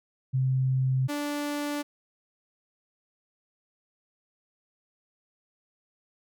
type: tone pair in turn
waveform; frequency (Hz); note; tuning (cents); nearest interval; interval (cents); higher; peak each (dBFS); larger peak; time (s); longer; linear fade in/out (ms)
sine / sawtooth; 130.81 / 291.8; C3 / D4; 0 / -11; octave + major second; 1389; second; -22 / -25; first; 0.33-1.08 / 1.08-1.83; neither; 20
effects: none